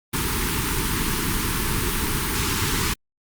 pink band-stop noise, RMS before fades -23 dBFS, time 0.13-2.94 s, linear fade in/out 10 ms, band 440 to 870 Hz, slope 96 dB/octave, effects Opus 32 kbps

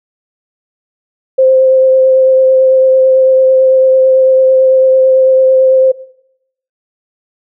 sine tone with vibrato, 523.3 Hz, C5, in tune, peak -4 dBFS, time 1.38-5.92 s, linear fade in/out 10 ms, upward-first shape triangle, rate 9 Hz, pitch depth 14 cents each way, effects noise-tail reverb RT60 0.8 s tail -20 dB re dry

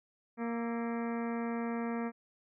harmonic tone with a mistuned harmonic, 233.1 Hz, A#3, in tune, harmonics 1 / 2 / 3 / 4 / 5 / 6 / 7 / 8 / 9 / 10, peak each -34 / -40 / -44 / -46 / -48 / -50 / -51 / -52 / -53 / -54 dBFS, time 0.37-2.12 s, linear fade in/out 50 ms, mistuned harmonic 6, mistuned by -78 cents, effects none

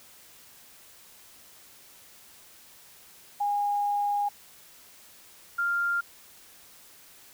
sine tone pair in turn, 818 / 1395.9 Hz, G#5 / F6, -26 / -1 cents, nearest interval major sixth, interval 925 cents, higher second, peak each -24 dBFS, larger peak neither, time 3.4-4.29 / 5.58-6.01 s, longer first, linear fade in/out 10 ms, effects white hiss -53 dBFS RMS until 7.33 s

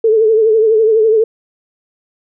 sine tone with vibrato, 440 Hz, A4, in tune, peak -7 dBFS, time 0.04-1.24 s, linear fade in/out 5 ms, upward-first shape triangle, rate 12 Hz, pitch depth 74 cents each way, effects none

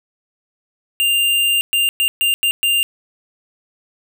square tone bursts at uneven times, 2794 Hz, F7, in tune, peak -14 dBFS, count 6, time 1-1.61 / 1.73-1.89 / 2-2.08 / 2.21-2.34 / 2.43-2.51 / 2.63-2.83 s, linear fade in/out 0 ms, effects none

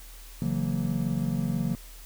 triangle chord, F# dominant seventh, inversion second, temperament just, 138.75 / 166.5 / 185 / 231.2 Hz, C#3 / E3 / F#3 / A#3, +2 / +18 / 0 / -14 cents, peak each -29 dBFS, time 0.42-1.75 s, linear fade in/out 0 ms, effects added 40 Hz sine -44 dBFS peak until 2.05 s + white hiss -50 dBFS RMS until 2.05 s

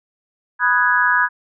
sine chord, G# minor seventh, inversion first, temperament equal, 987.8 / 1244.5 / 1480 / 1661.2 Hz, B5 / D#6 / F#6 / G#6, 0 / 0 / 0 / 0 cents, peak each -19 / -22 / -19 / -16 dBFS, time 0.59-1.29 s, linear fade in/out 50 ms, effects none

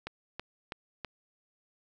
click train, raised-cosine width 0.3 ms, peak -21 dBFS, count 4, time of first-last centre 0.07-1.047 s, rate 3.07 Hz, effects none

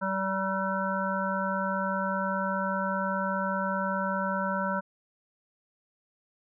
harmonic tone with a mistuned harmonic, 192.5 Hz, G3, 31 cents flat, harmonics 1 / 3 / 5 / 7 / 8, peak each -32 / -33 / -32 / -34 / -35 dBFS, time 0.01-4.81 s, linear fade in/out 20 ms, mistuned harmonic 8, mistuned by -27 cents, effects none

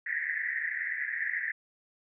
white band-pass noise, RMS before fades -33 dBFS, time 0.06-1.52 s, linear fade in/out 5 ms, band 1700 to 2000 Hz, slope 96 dB/octave, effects none

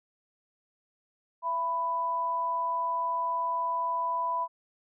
sine tone pair together, 669.3 / 993 Hz, E5 / B5, +26 / +9 cents, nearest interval perfect fifth, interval 683 cents, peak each -37 / -27 dBFS, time 1.42-4.48 s, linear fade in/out 50 ms, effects none

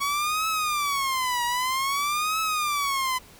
sawtooth tone with vibrato, 1114 Hz, C#6, 8 cents sharp, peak -20 dBFS, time 0-3.19 s, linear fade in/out 20 ms, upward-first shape triangle, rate 0.52 Hz, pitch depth 270 cents each way, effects pink hiss -50 dBFS RMS until 3.39 s

